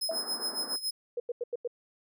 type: tone with tremolo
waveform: sawtooth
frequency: 5120 Hz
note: D#8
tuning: 49 cents sharp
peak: -26 dBFS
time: 0.01-0.91 s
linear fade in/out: 10 ms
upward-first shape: sine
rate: 7.2 Hz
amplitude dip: 80%
type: tone with exponential decay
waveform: sine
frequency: 651 Hz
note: E5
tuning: 22 cents flat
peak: -25 dBFS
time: 0.09-0.24 s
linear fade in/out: 5 ms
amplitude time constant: 31 ms
type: band-pass noise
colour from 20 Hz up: pink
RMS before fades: -44 dBFS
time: 0.11-0.76 s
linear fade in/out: 2 ms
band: 220 to 1600 Hz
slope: 48 dB/octave
type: tone bursts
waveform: sine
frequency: 480.7 Hz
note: B4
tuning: 47 cents flat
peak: -29 dBFS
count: 5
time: 1.17-1.676 s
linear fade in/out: 5 ms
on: 30 ms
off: 89 ms
effects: none